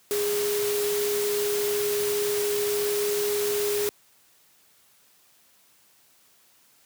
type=tone in noise; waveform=sine; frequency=412.8 Hz; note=G#4; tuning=10 cents flat; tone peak=-24 dBFS; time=0.11-3.89 s; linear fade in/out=0 ms; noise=white; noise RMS=-31 dBFS; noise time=0.11-3.89 s; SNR=+4 dB; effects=white hiss -60 dBFS RMS until 6.85 s + high-pass 80 Hz 12 dB/octave